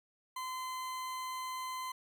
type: tone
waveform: 40% pulse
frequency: 1028 Hz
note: C6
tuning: 31 cents flat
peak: -37 dBFS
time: 0.36-1.92 s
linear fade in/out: 5 ms
effects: none